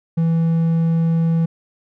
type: tone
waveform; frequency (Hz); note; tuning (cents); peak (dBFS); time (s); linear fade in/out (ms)
triangle; 164.81; E3; 0; -12; 0.17-1.46; 10
effects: none